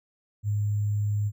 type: tone with sample-and-hold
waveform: sine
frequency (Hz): 103.83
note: G#2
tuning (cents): 0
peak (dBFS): -23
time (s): 0.43-1.32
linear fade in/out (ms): 50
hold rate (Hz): 7350
effects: none